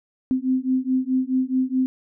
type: beating tone pair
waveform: sine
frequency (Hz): 256.5 / 261.2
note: C4 / C4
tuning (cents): -34 / -3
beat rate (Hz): 4.7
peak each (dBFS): -22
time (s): 0.31-1.86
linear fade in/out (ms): 0
effects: none